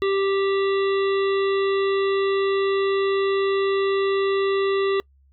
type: harmonic tone with a mistuned harmonic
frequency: 392 Hz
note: G4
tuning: in tune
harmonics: 1 / 3 / 5 / 7 / 9 / 10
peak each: -19 / -29 / -33 / -36 / -38 / -39 dBFS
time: 0.02-5 s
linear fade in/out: 0 ms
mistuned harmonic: 9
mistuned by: -32 cents
effects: noise-tail reverb RT60 0.1 s tail -26 dB re dry + added 68 Hz sine -54 dBFS peak until 5.32 s